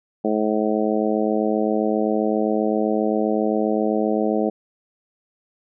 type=harmonic tone; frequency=107.6 Hz; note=A2; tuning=38 cents flat; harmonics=2 / 3 / 4 / 5 / 6 / 7; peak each=-23 / -24 / -24 / -26 / -27 / -29 dBFS; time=0.24-4.5 s; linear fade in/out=10 ms; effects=none